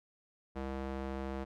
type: tone with band-pass filter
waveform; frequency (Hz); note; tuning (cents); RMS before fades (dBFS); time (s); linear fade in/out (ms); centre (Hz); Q
square; 66.8; C2; +36; -39; 0.55-1.45; 20; 530; 0.54
effects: none